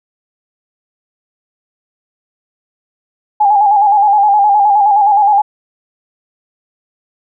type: tone with vibrato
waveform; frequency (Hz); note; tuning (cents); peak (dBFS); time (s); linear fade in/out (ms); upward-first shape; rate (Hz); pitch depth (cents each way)
sine; 821; G#5; -20; -6; 3.4-5.42; 10; square; 9.6; 50
effects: none